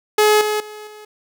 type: tone with level steps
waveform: sawtooth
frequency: 424 Hz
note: G#4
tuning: 36 cents sharp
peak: -7 / -14 / -29 / -33 dBFS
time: 0.18-1.05 s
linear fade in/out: 5 ms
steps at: 0.41 / 0.6 / 0.87 s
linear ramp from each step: 2 ms
effects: none